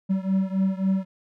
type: beating tone pair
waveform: triangle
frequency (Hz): 190 / 193.7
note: F#3 / G3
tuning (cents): +46 / -20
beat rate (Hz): 3.7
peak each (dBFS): -21 / -23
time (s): 0.09-1.05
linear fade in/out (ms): 20
effects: none